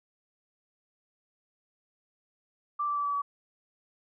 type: tone with pitch steps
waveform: sine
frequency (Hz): 1174.7 / 1165.9 / 1157.2 / 1148.5 / 1139.9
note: D6 / D6 / D6 / D6 / C#6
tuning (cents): 0 / -13 / -26 / -39 / +48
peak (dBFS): -27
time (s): 2.79-3.22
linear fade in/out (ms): 10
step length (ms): 86
effects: none